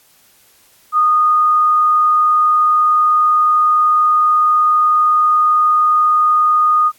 sine tone, 1232 Hz, D#6, 17 cents flat, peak -9 dBFS, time 0.92-6.92 s, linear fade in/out 50 ms, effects white hiss -51 dBFS RMS until 6.98 s + AAC 64 kbps

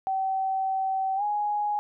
sine tone with pitch glide, 767 to 831.6 Hz, G5 to G#5, -38 to +2 cents, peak -24 dBFS, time 0.07-1.79 s, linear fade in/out 0 ms, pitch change +140 cents, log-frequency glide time 1.16-1.23 s, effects none

